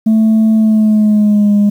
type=tone with pitch glide; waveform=sine; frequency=220 to 205.3 Hz; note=A3 to G#3; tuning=0 to -20 cents; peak=-4 dBFS; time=0.06-1.7 s; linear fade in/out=10 ms; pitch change=-120 cents; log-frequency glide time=0.54-1.54 s; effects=tanh soft clip ceiling -5 dBFS + 7-bit